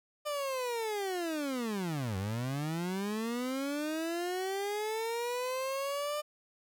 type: linear two-way sweep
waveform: 30% pulse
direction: down then up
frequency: 601 to 92.1 to 601 Hz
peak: -30 dBFS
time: 0.25-6.22 s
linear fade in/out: 20 ms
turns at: 2.17 s
effects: none